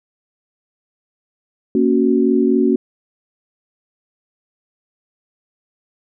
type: chord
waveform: sine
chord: F# major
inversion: first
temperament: equal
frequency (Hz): 233.1 / 277.2 / 370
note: A#3 / C#4 / F#4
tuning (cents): 0 / 0 / 0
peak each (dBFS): -16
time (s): 1.75-2.76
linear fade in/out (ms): 2
effects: none